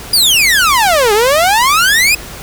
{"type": "exponential two-way sweep", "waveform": "sawtooth", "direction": "down then up", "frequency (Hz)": [4978, 402.1, 2568], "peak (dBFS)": -4, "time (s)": [0.13, 2.15], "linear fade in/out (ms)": 5, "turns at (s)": 1.13, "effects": ["added 50 Hz sine -35 dBFS peak until 2.42 s", "pink hiss -29 dBFS RMS until 2.42 s"]}